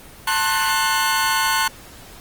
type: chord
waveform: sawtooth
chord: F# diminished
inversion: first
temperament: just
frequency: 888 / 1065.6 / 1480 Hz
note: A5 / C6 / F#6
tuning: +16 / +31 / 0 cents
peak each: -18 dBFS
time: 0.27-1.68 s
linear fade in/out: 5 ms
effects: pink hiss -42 dBFS RMS until 2.2 s + Opus 24 kbps